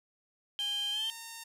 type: tone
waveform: sine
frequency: 3136 Hz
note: G7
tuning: in tune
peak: -31 dBFS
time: 0.59-1.1 s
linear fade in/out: 0 ms
type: tone with pitch glide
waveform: 5% pulse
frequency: 820 to 915.1 Hz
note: G#5 to A#5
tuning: -22 to -32 cents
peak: -31 dBFS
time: 0.59-1.44 s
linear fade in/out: 10 ms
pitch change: +190 cents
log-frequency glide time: 0.91-1.11 s
effects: none